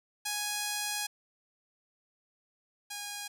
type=tone pair in turn; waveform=5% pulse; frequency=831 / 820.5 Hz; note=G#5 / G#5; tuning=+1 / -21 cents; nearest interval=unison; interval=22 cents; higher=first; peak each=-20 / -26 dBFS; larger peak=first; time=0.25-1.07 / 2.9-3.28 s; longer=first; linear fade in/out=10 ms; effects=none